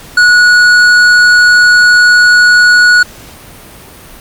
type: tone with hard clipping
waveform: sine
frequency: 1461 Hz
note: F#6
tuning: 22 cents flat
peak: -4 dBFS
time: 0.17-3.03 s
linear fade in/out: 5 ms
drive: 9 dB
effects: pink hiss -33 dBFS RMS until 4.2 s + Opus 48 kbps